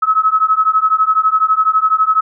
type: beating tone pair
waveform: sine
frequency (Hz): 1282 / 1294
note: E6 / E6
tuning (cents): -49 / -32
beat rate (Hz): 12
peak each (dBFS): -13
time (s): 0.02-2.21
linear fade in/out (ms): 10
effects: none